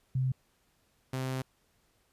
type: tone pair in turn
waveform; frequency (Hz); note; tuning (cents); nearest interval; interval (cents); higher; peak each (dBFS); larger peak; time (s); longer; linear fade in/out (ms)
sine / sawtooth; 130 / 130.63; C3 / C3; -11 / -2; unison; 9; second; -26 / -28; first; 0.15-0.32 / 1.13-1.42; second; 5
effects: pink hiss -71 dBFS RMS until 2.12 s + resampled to 32000 Hz